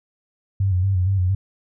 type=tone with vibrato; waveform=sine; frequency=94.1 Hz; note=F#2; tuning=30 cents sharp; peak=-16 dBFS; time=0.6-1.35 s; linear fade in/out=5 ms; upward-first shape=square; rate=4.3 Hz; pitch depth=62 cents each way; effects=none